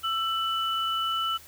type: tone pair together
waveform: sine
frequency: 1329.4 / 2979 Hz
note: E6 / F#7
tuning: +14 / +11 cents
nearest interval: octave + major second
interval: 1397 cents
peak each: -27 / -29 dBFS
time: 0.03-1.38 s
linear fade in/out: 20 ms
effects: added 77 Hz sine -57 dBFS peak until 1.47 s + white hiss -50 dBFS RMS until 1.47 s